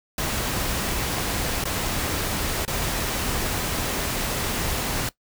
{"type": "noise with dropouts", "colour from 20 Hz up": "pink", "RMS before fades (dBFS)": -26, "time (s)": [0.18, 5.09], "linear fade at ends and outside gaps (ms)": 2, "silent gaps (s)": [[1.64, 1.653], [2.651, 2.678]], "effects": ["noise-tail reverb RT60 0.1 s tail -18 dB re dry"]}